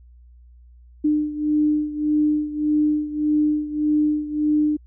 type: beating tone pair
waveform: sine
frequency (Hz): 300.6 / 302.3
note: D4 / D#4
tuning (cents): +40 / -50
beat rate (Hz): 1.7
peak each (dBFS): -19 / -23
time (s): 1.04-4.77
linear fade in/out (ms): 10
effects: added 60 Hz sine -45 dBFS peak until 4.86 s